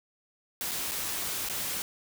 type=noise with dropouts; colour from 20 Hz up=white; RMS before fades=-33 dBFS; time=0.61-1.82 s; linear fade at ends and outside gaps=0 ms; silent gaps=0.712-0.716 / 0.912-0.918 / 1.487-1.497 s; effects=none